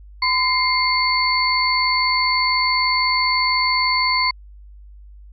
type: tone cluster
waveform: sine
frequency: 1021 / 2115 / 4457 Hz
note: C6 / C7 / C#8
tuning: -43 / +18 / +9 cents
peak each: -20 dBFS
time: 0.22-4.31 s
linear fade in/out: 5 ms
effects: added 50 Hz sine -39 dBFS peak until 5.32 s